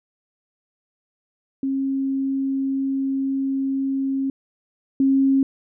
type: tone pair in turn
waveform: sine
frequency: 270.2 / 270.2 Hz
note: C#4 / C#4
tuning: -44 / -44 cents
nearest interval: unison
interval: 0 cents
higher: neither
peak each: -20 / -14 dBFS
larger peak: second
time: 1.63-4.3 / 5-5.43 s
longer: first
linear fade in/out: 2 ms
effects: none